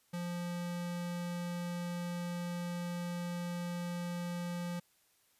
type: tone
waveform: square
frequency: 174.61 Hz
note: F3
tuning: in tune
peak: -37 dBFS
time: 0.13-4.8 s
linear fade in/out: 10 ms
effects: white hiss -71 dBFS RMS until 5.39 s + resampled to 32000 Hz